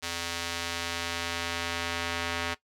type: tone with band-pass filter sweep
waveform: square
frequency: 85 Hz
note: F2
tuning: 46 cents flat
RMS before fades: -33 dBFS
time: 0.02-2.55 s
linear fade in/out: 20 ms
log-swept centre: 4600 to 2500 Hz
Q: 0.72
effects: noise-tail reverb RT60 0.1 s tail -17 dB re dry